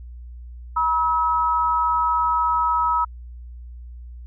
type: tone pair together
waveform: sine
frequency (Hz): 963.4 / 1287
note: B5 / E6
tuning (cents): -43 / -42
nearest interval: perfect fourth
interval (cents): 501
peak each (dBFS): -20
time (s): 0.76-3.05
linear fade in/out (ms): 10
effects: added 60 Hz sine -35 dBFS peak until 4.26 s